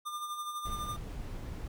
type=tone with tremolo; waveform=square; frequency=1201 Hz; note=D6; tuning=38 cents sharp; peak=-35 dBFS; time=0.05-0.97 s; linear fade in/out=20 ms; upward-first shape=sine; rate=12 Hz; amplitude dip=50%
type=noise; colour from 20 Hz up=brown; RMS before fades=-40 dBFS; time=0.65-1.68 s; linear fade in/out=5 ms
effects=none